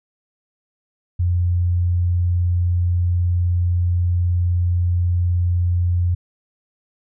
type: tone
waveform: sine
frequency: 88.1 Hz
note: F2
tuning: 16 cents sharp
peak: -15 dBFS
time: 1.19-6.15 s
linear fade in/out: 10 ms
effects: none